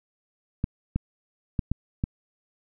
clicks, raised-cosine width 5 ms, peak -12 dBFS, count 5, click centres 0.641 / 0.96 / 1.592 / 1.716 / 2.039 s, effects none

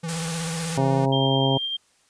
square tone with vibrato, 164.81 Hz, E3, in tune, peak -28 dBFS, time 0.03-1.06 s, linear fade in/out 10 ms, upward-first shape sine, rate 16 Hz, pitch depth 49 cents each way
white band-stop noise, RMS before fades -31 dBFS, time 0.08-0.78 s, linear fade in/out 10 ms, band 120 to 420 Hz, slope 96 dB/octave
harmonic tone, 134.9 Hz, C#3, 47 cents flat, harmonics 1 / 2 / 3 / 4 / 5 / 6 / 7, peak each -22 / -25 / -27 / -28 / -29 / -30 / -30 dBFS, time 0.77-1.58 s, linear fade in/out 10 ms
sine tone with tremolo, 3183 Hz, G7, 26 cents sharp, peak -24 dBFS, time 1.12-1.77 s, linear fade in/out 10 ms, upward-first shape sine, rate 10 Hz, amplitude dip 30%
effects white hiss -62 dBFS RMS until 2.09 s + resampled to 22050 Hz

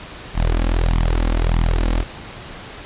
sawtooth tone with flanger, 41.2 Hz, E1, in tune, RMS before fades -17 dBFS, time 0.34-2.05 s, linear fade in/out 50 ms, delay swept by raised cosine 0.91 to 3.71 ms, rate 1.6 Hz, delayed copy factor +0.9, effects pink hiss -35 dBFS RMS until 2.85 s + resampled to 8000 Hz

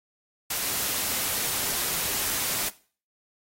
white noise, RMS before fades -28 dBFS, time 0.5-2.69 s, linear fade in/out 5 ms, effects noise-tail reverb RT60 0.4 s tail -18 dB re dry + AAC 48 kbps

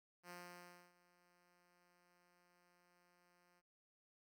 5% pulse tone with ADSR envelope, 176.5 Hz, F3, 19 cents sharp, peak -40 dBFS, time 0.23-3.62 s, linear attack 72 ms, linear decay 620 ms, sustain -22 dB, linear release 39 ms, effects none

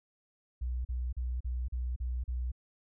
sine tone bursts, 61.74 Hz, B1, in tune, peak -31 dBFS, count 7, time 0.61-2.518 s, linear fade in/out 10 ms, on 240 ms, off 38 ms, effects none

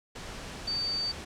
sine tone in noise, 4600 Hz, D8, 37 cents flat, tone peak -28 dBFS, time 0.67-1.12 s, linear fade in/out 10 ms, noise pink, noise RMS -41 dBFS, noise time 0.15-1.25 s, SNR +10 dB, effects low-pass 7000 Hz 12 dB/octave

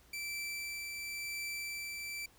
sawtooth tone with tremolo, 2332 Hz, D7, 13 cents flat, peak -34 dBFS, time 0.13-2.26 s, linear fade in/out 5 ms, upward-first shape triangle, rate 0.95 Hz, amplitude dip 30%, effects added 60 Hz sine -67 dBFS peak until 2.38 s + pink hiss -64 dBFS RMS until 2.38 s

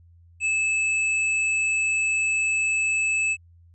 sine tone with tanh clipping, 2612 Hz, E7, 17 cents flat, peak -22 dBFS, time 0.4-3.37 s, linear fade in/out 50 ms, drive 16 dB, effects added 85 Hz sine -50 dBFS peak until 3.74 s + resampled to 24000 Hz

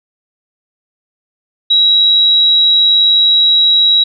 sine tone, 3867 Hz, B7, 37 cents flat, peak -6 dBFS, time 1.7-4.04 s, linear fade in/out 10 ms, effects none

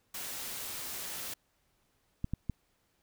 white noise, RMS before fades -40 dBFS, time 0.14-1.34 s, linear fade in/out 5 ms
clicks, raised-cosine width 5 ms, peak -20 dBFS, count 3, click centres 2.244 / 2.336 / 2.497 s
effects pink hiss -74 dBFS RMS until 3.02 s

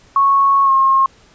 sine tone with pitch glide, 1103 to 1074.7 Hz, C#6 to C6, -9 to +46 cents, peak -9 dBFS, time 0.16-1.06 s, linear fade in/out 2 ms, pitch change -45 cents, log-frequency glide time 0.64-0.71 s, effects pink hiss -49 dBFS RMS until 1.34 s + resampled to 16000 Hz

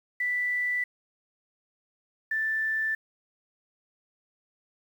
sine tone pair in turn, 1975.5 / 1765.1 Hz, B6 / A6, 0 / +5 cents, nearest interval major second, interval 195 cents, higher first, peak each -25 dBFS, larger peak neither, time 0.2-0.84 / 2.31-2.95 s, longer neither, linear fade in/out 5 ms, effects 9-bit

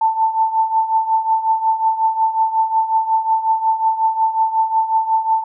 sine tone with tremolo, 888 Hz, A5, 16 cents sharp, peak -10 dBFS, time 0.01-5.44 s, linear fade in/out 5 ms, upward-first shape triangle, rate 5.5 Hz, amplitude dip 80%, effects none

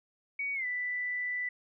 sine tone with pitch glide, 2250 to 1981.5 Hz, C#7 to B6, +25 to +5 cents, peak -31 dBFS, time 0.39-1.49 s, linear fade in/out 5 ms, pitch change -220 cents, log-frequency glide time 0.54-0.66 s, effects none

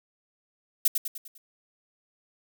violet noise with echo, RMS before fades -20 dBFS, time 0.85-0.88 s, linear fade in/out 5 ms, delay 100 ms, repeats 5, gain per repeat -6 dB, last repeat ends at 1.38 s, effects none

